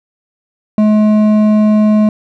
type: tone with hard clipping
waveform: sine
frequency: 213 Hz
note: G#3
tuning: 44 cents sharp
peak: -8 dBFS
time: 0.78-2.09 s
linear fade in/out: 2 ms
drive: 8 dB
effects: none